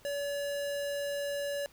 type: tone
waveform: square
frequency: 570 Hz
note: C#5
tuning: 48 cents sharp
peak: -33 dBFS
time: 0.05-1.66 s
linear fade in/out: 0 ms
effects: pink hiss -60 dBFS RMS until 1.72 s